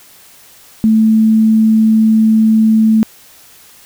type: tone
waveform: sine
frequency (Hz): 220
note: A3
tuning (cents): 0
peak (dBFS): -6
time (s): 0.84-3.03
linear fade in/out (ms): 0
effects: white hiss -42 dBFS RMS until 3.85 s